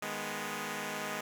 5% pulse chord, G# minor, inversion second, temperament equal, 155.56 / 207.7 / 246.9 Hz, D#3 / G#3 / B3, 0 / 0 / 0 cents, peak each -32 / -27 / -29 dBFS, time 0.02-1.21 s, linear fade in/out 5 ms, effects none

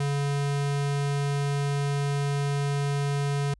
square tone, 141.9 Hz, C#3, 41 cents sharp, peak -25 dBFS, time 0-3.54 s, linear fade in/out 5 ms, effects added 50 Hz sine -54 dBFS peak until 3.59 s + resampled to 24000 Hz

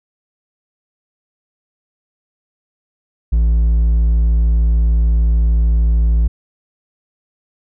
sine tone with hard clipping, 56.7 Hz, A#1, 47 cents flat, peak -11 dBFS, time 3.32-6.28 s, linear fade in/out 10 ms, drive 3 dB, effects none

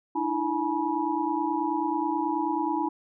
sine tone cluster, 301.7 / 331 / 847 / 970 Hz, D4 / E4 / G#5 / B5, +47 / +7 / +34 / -31 cents, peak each -30 dBFS, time 0.15-2.89 s, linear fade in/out 10 ms, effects none

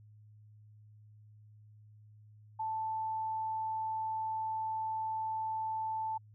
sine tone, 880 Hz, A5, in tune, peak -33 dBFS, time 2.59-6.18 s, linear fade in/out 10 ms, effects added 106 Hz sine -55 dBFS peak until 6.34 s

